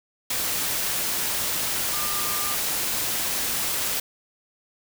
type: tone in noise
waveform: sine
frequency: 1200 Hz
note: D6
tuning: 37 cents sharp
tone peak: -33 dBFS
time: 1.93-2.55 s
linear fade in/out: 5 ms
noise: white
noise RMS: -26 dBFS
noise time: 0.3-4 s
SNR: -10 dB
effects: none